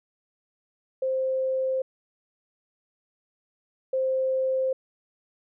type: tone pair in turn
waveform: sine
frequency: 524 / 524 Hz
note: C5 / C5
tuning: +2 / +2 cents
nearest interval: unison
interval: 0 cents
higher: neither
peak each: -23 / -22 dBFS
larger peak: second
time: 1.02-1.82 / 3.93-4.73 s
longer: neither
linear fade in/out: 5 ms
effects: none